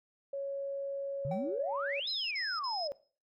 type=tone with pitch glide; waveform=sine; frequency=554.4 to 560.2 Hz; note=C#5 to C#5; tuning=0 to +18 cents; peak=-34 dBFS; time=0.33-2 s; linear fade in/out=5 ms; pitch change=+18 cents; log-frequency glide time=1.26-1.49 s
type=exponential two-way sweep; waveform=sine; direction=up then down; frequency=127 to 4195 to 540 Hz; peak=-34 dBFS; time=1.25-2.92 s; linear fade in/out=0 ms; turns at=2.1 s
type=tone with exponential decay; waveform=triangle; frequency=770 Hz; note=G5; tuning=31 cents flat; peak=-32 dBFS; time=1.31-1.61 s; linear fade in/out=5 ms; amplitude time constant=64 ms
type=tone bursts; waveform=sine; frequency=5120 Hz; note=D#8; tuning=49 cents sharp; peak=-36 dBFS; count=3; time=2.07-2.876 s; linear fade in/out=5 ms; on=240 ms; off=43 ms
effects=noise-tail reverb RT60 0.4 s tail -19 dB re dry + tanh soft clip ceiling -20 dBFS